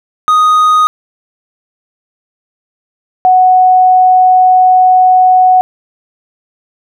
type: tone pair in turn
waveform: triangle / sine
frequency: 1244.5 / 740 Hz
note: D#6 / F#5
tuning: 0 / 0 cents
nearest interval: major sixth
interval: 900 cents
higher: first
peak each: -3 dBFS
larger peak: neither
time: 0.28-0.87 / 3.25-5.61 s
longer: second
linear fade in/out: 0 ms
effects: none